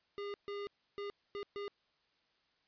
square tone bursts at uneven times, 405.5 Hz, G#4, 41 cents flat, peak -40 dBFS, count 5, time 0.18-0.34 / 0.48-0.67 / 0.98-1.1 / 1.35-1.43 / 1.56-1.68 s, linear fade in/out 0 ms, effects white hiss -75 dBFS RMS until 2.67 s + resampled to 11025 Hz

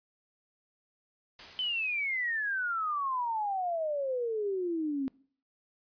white noise with exponential decay, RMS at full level -45 dBFS, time 1.39-2.87 s, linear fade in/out 1 ms, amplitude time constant 320 ms
sine exponential sweep, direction down, 3074 to 262.6 Hz, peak -29 dBFS, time 1.59-5.08 s, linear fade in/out 0 ms
effects noise-tail reverb RT60 0.5 s tail -22 dB re dry + resampled to 11025 Hz

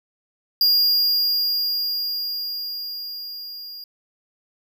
square tone with level ramp, 4828 Hz, D8, 47 cents sharp, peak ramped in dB -14 to -35 dBFS, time 0.61-3.84 s, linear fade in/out 2 ms, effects none

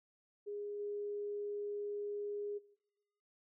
sine tone with level steps, 411.3 Hz, G#4, 17 cents flat, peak -40 / -38 dBFS, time 0.46-2.59 s, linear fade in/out 20 ms, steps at 0.79 s, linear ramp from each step 10 ms, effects noise-tail reverb RT60 0.9 s tail -20 dB re dry

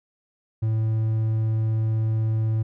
triangle tone, 110.5 Hz, A2, 8 cents sharp, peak -18 dBFS, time 0.62-2.63 s, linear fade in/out 10 ms, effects none

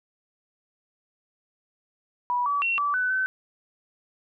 sine tone with pitch steps, 977 / 1146 / 2727 / 1156 / 1501 / 1526 Hz, B5 / D6 / F7 / D6 / F#6 / G6, -19 / -43 / -42 / -28 / +24 / -47 cents, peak -22 dBFS, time 2.3-3.26 s, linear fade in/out 0 ms, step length 160 ms, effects none

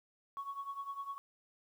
sine tone with tremolo, 1112 Hz, C#6, 5 cents sharp, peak -35 dBFS, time 0.37-1.18 s, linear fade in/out 0 ms, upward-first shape triangle, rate 9.9 Hz, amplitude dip 85%, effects tanh soft clip ceiling -34 dBFS + 11-bit

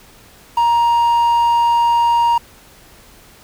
triangle tone with quantisation, 940 Hz, A#5, 14 cents sharp, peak -9 dBFS, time 0.57-2.38 s, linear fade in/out 5 ms, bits 6, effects pink hiss -45 dBFS RMS until 3.43 s

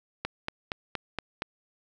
click train, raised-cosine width 0.3 ms, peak -14 dBFS, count 6, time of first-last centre 0.25-1.421 s, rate 4.27 Hz, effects none

